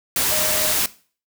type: tone in noise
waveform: sine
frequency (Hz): 617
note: D#5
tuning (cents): -15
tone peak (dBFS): -27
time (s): 0.31-0.72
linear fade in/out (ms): 2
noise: white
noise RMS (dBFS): -20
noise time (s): 0.16-0.86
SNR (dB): -10
effects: noise-tail reverb RT60 0.4 s tail -18 dB re dry